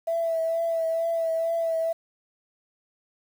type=tone with vibrato; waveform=sine; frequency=660 Hz; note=E5; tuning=2 cents sharp; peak=-22 dBFS; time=0.07-1.93 s; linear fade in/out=10 ms; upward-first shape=triangle; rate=2.2 Hz; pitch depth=29 cents each way; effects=tanh soft clip ceiling -18 dBFS + 8-bit